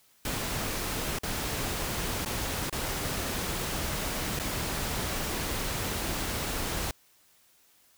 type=noise with dropouts; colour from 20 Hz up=pink; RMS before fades=-32 dBFS; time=0.25-6.91 s; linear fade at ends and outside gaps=2 ms; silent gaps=1.187-1.233 / 2.249-2.259 / 2.697-2.726 / 4.391-4.397 s; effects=white hiss -63 dBFS RMS until 7.97 s